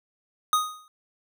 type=tone with exponential decay; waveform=square; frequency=1244.5 Hz; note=D#6; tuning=in tune; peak=-17 dBFS; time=0.53-0.88 s; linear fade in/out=1 ms; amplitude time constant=76 ms; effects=none